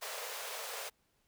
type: high-pass noise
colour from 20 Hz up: pink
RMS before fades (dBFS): -42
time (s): 0.01-0.9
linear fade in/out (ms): 20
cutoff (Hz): 430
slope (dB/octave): 96
effects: pink hiss -75 dBFS RMS until 1.27 s